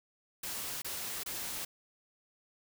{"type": "noise bursts", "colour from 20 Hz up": "white", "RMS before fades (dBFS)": -39, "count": 3, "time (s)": [0.43, 1.65], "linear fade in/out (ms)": 5, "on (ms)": 390, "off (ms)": 25, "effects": []}